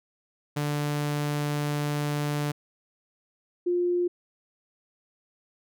sawtooth / sine tone pair in turn, 147 / 353.1 Hz, D3 / F4, +2 / +19 cents, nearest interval octave + minor third, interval 1517 cents, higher second, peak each -22 dBFS, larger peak neither, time 0.56-2.52 / 3.66-4.08 s, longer first, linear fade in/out 10 ms, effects none

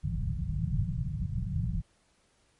white low-pass noise, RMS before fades -31 dBFS, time 0.03-1.82 s, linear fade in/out 20 ms, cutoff 180 Hz, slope 96 dB/octave, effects pink hiss -68 dBFS RMS until 2.59 s + MP3 48 kbps

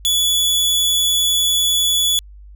sawtooth tone, 3422 Hz, A7, 49 cents flat, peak -11 dBFS, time 0.05-2.19 s, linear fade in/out 0 ms, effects added 50 Hz sine -37 dBFS peak until 2.55 s

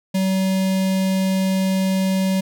square tone with notch filter, 190 Hz, F#3, 46 cents sharp, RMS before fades -19 dBFS, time 0.14-2.41 s, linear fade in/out 10 ms, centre 1300 Hz, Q 1.3, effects none

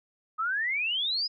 sine exponential sweep, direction up, 1244.5 to 5120 Hz, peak -26 dBFS, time 0.38-1.28 s, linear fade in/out 20 ms, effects none

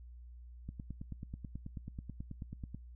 click train, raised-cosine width 5 ms, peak -30 dBFS, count 20, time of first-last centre 0.69-2.746 s, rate 9.24 Hz, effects noise-tail reverb RT60 0.2 s tail -26 dB re dry + added 60 Hz sine -49 dBFS peak until 2.95 s

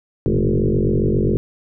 sine tone with frequency modulation, 123.47 Hz, B2, in tune, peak -14 dBFS, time 0.26-1.37 s, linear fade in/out 0 ms, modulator 47.4 Hz, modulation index 6.7, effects none

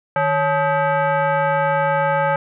sine tone with frequency modulation, 154.6 Hz, D#3, 11 cents flat, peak -15 dBFS, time 0.16-2.36 s, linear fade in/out 2 ms, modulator 711 Hz, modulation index 1.9, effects none

